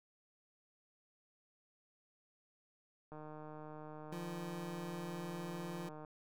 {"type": "click train", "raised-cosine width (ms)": 1, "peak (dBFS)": -37, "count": 449, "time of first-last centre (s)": [3.12, 6.048], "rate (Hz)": 153}
{"type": "tone", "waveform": "25% pulse", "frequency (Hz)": 172.7, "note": "F3", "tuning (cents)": -19, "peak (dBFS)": -39, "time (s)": [4.12, 5.89], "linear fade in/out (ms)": 5}
{"effects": []}